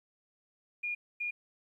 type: tone bursts at uneven times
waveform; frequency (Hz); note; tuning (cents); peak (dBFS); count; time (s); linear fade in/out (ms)
sine; 2427; D#7; -44; -32; 2; 0.83-0.95 / 1.2-1.31; 10
effects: 12-bit